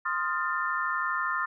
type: chord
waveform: sine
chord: F dominant seventh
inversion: second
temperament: equal with one note detuned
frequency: 1046.5 / 1244.5 / 1396.9 / 1787.7 Hz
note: C6 / Eb6 / F6 / A6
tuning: 0 / 0 / 0 / +27 cents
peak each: -32 dBFS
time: 0.05-1.46 s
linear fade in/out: 10 ms
effects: none